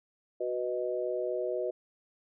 sine chord, B major, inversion second, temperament equal, 370 / 493.9 / 622.3 Hz, F#4 / B4 / D#5, 0 / 0 / 0 cents, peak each -34 dBFS, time 0.4-1.71 s, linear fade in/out 10 ms, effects none

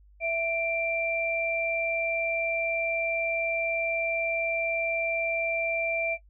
sine tone pair together, 662 / 2359 Hz, E5 / D7, +7 / +7 cents, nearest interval octave + minor seventh, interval 2200 cents, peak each -28 dBFS, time 0.2-6.18 s, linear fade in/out 50 ms, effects noise-tail reverb RT60 0.1 s tail -19 dB re dry + added 50 Hz sine -53 dBFS peak until 6.29 s

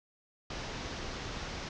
pink low-pass noise, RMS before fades -40 dBFS, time 0.5-1.69 s, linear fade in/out 5 ms, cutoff 6300 Hz, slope 48 dB/octave, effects none

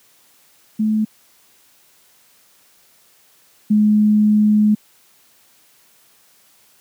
sine tone pair in turn, 216 / 211.4 Hz, A3 / G#3, -32 / +31 cents, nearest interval unison, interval 37 cents, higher first, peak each -14 / -10 dBFS, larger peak second, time 0.79-1.05 / 3.7-4.75 s, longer second, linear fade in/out 10 ms, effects white hiss -54 dBFS RMS until 6.8 s + high-pass 100 Hz 12 dB/octave

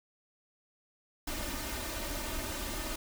pink noise with comb filter, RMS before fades -37 dBFS, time 1.27-2.96 s, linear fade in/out 5 ms, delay 3.3 ms, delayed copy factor +0.8, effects none

